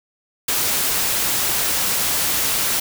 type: noise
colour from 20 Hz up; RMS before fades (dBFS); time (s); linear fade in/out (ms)
white; -20; 0.48-2.8; 5
effects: none